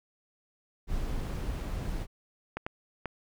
brown noise, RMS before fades -33 dBFS, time 0.87-2.07 s, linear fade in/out 50 ms
clicks, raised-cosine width 0.5 ms, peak -19 dBFS, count 3, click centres 2.57 / 2.665 / 3.057 s
effects none

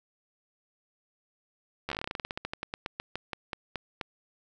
slowing click train, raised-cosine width 0.3 ms, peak -17 dBFS, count 27, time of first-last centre 1.89-4.012 s, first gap 12 ms, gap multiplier 1.13, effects none

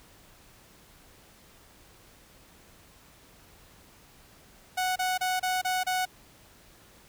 sawtooth tone bursts, 739 Hz, F#5, 2 cents flat, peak -22 dBFS, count 6, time 4.77-6.055 s, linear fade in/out 10 ms, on 190 ms, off 29 ms, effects pink hiss -56 dBFS RMS until 7.08 s

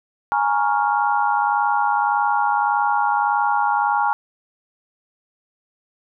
sine chord, Bb minor seventh, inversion third, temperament equal, 830.6 / 932.3 / 1108.7 / 1396.9 Hz, Ab5 / Bb5 / Db6 / F6, 0 / 0 / 0 / 0 cents, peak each -19 / -22 / -25 / -24 dBFS, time 0.32-4.13 s, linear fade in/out 0 ms, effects none

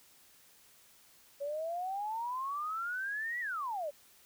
sine exponential two-way sweep, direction up then down, 556 to 1975.5 to 556 Hz, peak -34 dBFS, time 1.4-3.91 s, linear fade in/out 20 ms, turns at 3.4 s, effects white hiss -62 dBFS RMS until 4.25 s

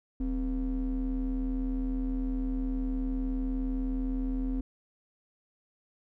triangle ring-modulated tone, 111.2 Hz, A2, 19 cents sharp, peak -23 dBFS, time 0.2-4.61 s, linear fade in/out 5 ms, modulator 151 Hz, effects none

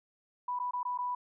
sine tone with dropouts, 987 Hz, B5, 1 cent flat, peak -31 dBFS, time 0.48-1.15 s, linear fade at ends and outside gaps 5 ms, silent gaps 0.59-0.598 / 0.71-0.734 / 0.831-0.851 / 0.977-0.986 s, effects none

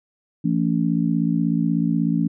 harmonic tone, 56.4 Hz, A1, 44 cents sharp, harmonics 3 / 4 / 5, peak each -21 / -22 / -23 dBFS, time 0.44-2.28 s, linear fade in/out 10 ms, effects none

